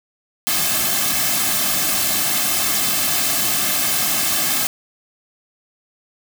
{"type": "noise with comb filter", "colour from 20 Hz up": "white", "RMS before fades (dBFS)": -19, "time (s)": [0.47, 4.67], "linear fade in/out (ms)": 0, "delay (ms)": 2.1, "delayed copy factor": -0.7, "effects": []}